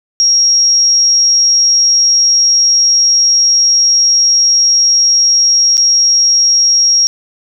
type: tone with dropouts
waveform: sine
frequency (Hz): 5600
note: F8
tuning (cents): +4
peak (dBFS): -6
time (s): 0.2-7.07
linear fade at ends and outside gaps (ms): 0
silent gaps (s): 5.77-5.778
effects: none